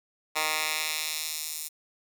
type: tone with high-pass filter sweep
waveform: 10% pulse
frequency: 155.56 Hz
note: D#3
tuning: in tune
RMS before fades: -31 dBFS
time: 0.35-1.69 s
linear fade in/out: 20 ms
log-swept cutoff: 1200 to 8000 Hz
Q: 0.8
effects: none